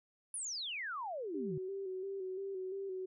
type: exponential sweep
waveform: sine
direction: down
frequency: 10510 to 139.6 Hz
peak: -38 dBFS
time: 0.34-1.58 s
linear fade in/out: 2 ms
type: tone with vibrato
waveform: sine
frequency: 382.7 Hz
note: G4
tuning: 42 cents flat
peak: -38 dBFS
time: 1.34-3.06 s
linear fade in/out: 10 ms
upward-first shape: square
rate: 2.9 Hz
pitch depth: 41 cents each way
effects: none